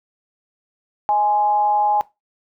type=tone with frequency modulation; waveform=sine; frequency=833 Hz; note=G#5; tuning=5 cents sharp; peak=-14 dBFS; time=1.09-2.01 s; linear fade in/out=0 ms; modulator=207 Hz; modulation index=0.31; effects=noise-tail reverb RT60 0.2 s tail -18 dB re dry